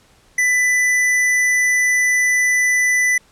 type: tone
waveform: square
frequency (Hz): 1992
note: B6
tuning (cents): +14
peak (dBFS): -14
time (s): 0.38-3.18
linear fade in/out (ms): 5
effects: pink hiss -53 dBFS RMS until 3.31 s + low-pass 10000 Hz 12 dB/octave